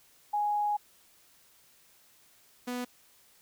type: tone pair in turn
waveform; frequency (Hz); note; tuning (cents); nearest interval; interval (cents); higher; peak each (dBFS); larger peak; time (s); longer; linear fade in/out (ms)
sine / sawtooth; 830.6 / 246.9; G#5 / B3; 0 / 0; octave + major sixth; 2100; first; -26 / -29; first; 0.33-0.77 / 2.67-2.85; first; 10
effects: white hiss -62 dBFS RMS until 3.41 s